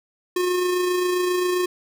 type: tone with amplitude modulation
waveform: square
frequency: 360.5 Hz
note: F#4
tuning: 45 cents flat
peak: -19 dBFS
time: 0.36-1.66 s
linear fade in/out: 5 ms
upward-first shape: sine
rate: 27.5 Hz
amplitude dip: 30%
effects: none